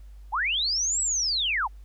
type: linear two-way sweep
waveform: sine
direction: up then down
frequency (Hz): 731 to 7902 to 731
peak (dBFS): -23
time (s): 0.32-1.68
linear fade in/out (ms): 20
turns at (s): 1.01
effects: added 50 Hz sine -42 dBFS peak until 1.84 s + pink hiss -66 dBFS RMS until 1.84 s